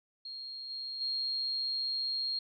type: tone with level steps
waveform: sine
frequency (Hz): 4245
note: C8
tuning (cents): +24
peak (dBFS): -40 / -37 / -31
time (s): 0.25-2.39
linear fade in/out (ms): 5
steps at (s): 0.69 / 1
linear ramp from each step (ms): 20
effects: none